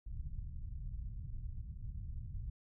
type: low-pass noise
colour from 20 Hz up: pink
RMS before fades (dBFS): -43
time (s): 0.06-2.5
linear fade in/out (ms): 5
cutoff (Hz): 120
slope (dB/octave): 24
effects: none